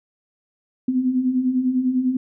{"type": "beating tone pair", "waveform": "sine", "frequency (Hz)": [246.9, 256.9], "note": ["B3", "C4"], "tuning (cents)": [0, -32], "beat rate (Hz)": 10, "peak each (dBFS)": [-25, -18], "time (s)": [0.88, 2.17], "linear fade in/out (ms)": 5, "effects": []}